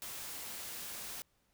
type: noise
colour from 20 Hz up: white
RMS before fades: -44 dBFS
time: 0.02-1.22 s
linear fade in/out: 0 ms
effects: pink hiss -75 dBFS RMS until 1.53 s